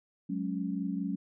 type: chord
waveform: sine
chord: F# suspended second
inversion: none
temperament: equal with one note detuned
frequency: 185 / 209.7 / 277.2 Hz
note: F#3 / G#3 / C#4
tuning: 0 / +17 / 0 cents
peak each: -34 / -36 / -35 dBFS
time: 0.29-1.16 s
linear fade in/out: 10 ms
effects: none